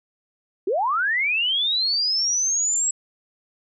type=linear sweep; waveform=sine; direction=up; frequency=338.6 to 7730 Hz; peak=-19 dBFS; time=0.67-2.91 s; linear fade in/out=5 ms; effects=none